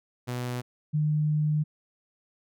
sawtooth / sine tone pair in turn, 123.47 / 151.67 Hz, B2 / D#3, 0 / -44 cents, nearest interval major third, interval 356 cents, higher second, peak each -26 / -22 dBFS, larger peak second, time 0.27-0.62 / 0.93-1.64 s, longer second, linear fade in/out 20 ms, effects none

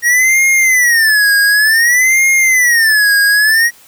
square tone with vibrato, 1870 Hz, A#6, 5 cents sharp, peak -8 dBFS, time 0.02-3.71 s, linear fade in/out 50 ms, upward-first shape sine, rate 0.55 Hz, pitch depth 230 cents each way, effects white hiss -43 dBFS RMS until 3.87 s

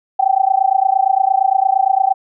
sine tone with amplitude modulation, 771 Hz, G5, 29 cents flat, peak -7 dBFS, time 0.19-2.14 s, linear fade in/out 10 ms, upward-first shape sine, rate 28.7 Hz, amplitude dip 95%, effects none

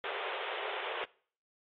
pink band-pass noise, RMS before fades -38 dBFS, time 0.04-1.04 s, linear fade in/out 0 ms, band 380 to 3500 Hz, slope 96 dB/octave, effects noise-tail reverb RT60 0.5 s tail -23 dB re dry + AAC 32 kbps

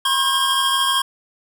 square tone cluster, 992 / 1077 / 1600 / 3244 Hz, B5 / C6 / G6 / G#7, +7 / +50 / +35 / -41 cents, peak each -28 / -21 / -27 / -20 dBFS, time 0.05-1.02 s, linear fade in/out 5 ms, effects none

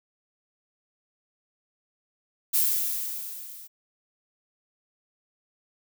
violet noise with level ramp, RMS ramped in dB -21 to -45 dBFS, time 2.53-3.68 s, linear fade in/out 20 ms, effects none

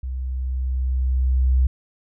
sine tone with level ramp, 64.3 Hz, C2, 30 cents flat, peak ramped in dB -25 to -13 dBFS, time 0.03-1.67 s, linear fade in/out 5 ms, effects none

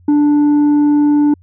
sine tone with tanh clipping, 293.7 Hz, D4, in tune, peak -9 dBFS, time 0.08-1.34 s, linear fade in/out 5 ms, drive 4 dB, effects added 89 Hz sine -43 dBFS peak until 1.42 s

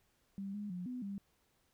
sine tone with pitch steps, 196.5 / 206.7 / 179.1 / 250.1 / 198.9 Hz, G3 / G#3 / F3 / B3 / G3, +4 / -8 / +44 / +22 / +25 cents, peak -39 dBFS, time 0.38-1.18 s, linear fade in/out 0 ms, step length 160 ms, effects pink hiss -75 dBFS RMS until 1.73 s

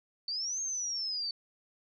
sine linear two-way sweep, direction up then down, 4504 to 6480 to 4504 Hz, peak -32 dBFS, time 0.28-1.31 s, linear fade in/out 2 ms, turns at 0.61 s, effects none

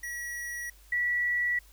square / sine tone pair in turn, 1925 / 1945.1 Hz, B6 / B6, -45 / -27 cents, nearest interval unison, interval 18 cents, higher second, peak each -35 / -25 dBFS, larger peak second, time 0.03-0.7 / 0.92-1.59 s, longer neither, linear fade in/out 5 ms, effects added 50 Hz sine -54 dBFS peak until 1.72 s + white hiss -60 dBFS RMS until 1.72 s

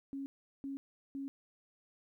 sine tone bursts, 274.7 Hz, C#4, 16 cents flat, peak -38 dBFS, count 3, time 0.13-1.28 s, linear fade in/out 0 ms, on 130 ms, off 380 ms, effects 13-bit

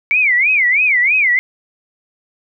sine tone with vibrato, 2217 Hz, C#7, in tune, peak -10 dBFS, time 0.11-1.39 s, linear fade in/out 0 ms, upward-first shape sine, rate 3.1 Hz, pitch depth 240 cents each way, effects none

